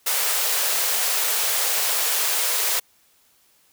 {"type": "high-pass noise", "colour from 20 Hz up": "white", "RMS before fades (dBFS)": -22, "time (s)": [0.06, 2.8], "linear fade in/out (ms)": 10, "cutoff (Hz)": 400, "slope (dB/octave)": 96, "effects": ["white hiss -60 dBFS RMS until 3.72 s"]}